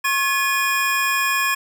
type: tone cluster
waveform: square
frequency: 1087 / 1705 / 2457 Hz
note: C#6 / G#6 / D#7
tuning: -34 / +45 / -22 cents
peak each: -23 dBFS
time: 0.04-1.55 s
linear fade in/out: 10 ms
effects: none